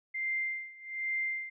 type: tone with tremolo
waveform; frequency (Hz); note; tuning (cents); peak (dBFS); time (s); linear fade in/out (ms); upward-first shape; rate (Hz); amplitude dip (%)
sine; 2093; C7; 0; -29; 0.14-1.5; 10; sine; 1.2; 90
effects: none